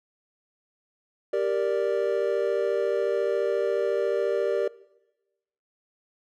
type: chord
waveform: triangle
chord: G minor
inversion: none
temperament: equal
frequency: 392 / 466.2 / 587.3 Hz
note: G4 / Bb4 / D5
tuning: 0 / 0 / 0 cents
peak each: -25 dBFS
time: 1.33-4.68 s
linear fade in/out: 5 ms
effects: noise-tail reverb RT60 1.0 s tail -20 dB re dry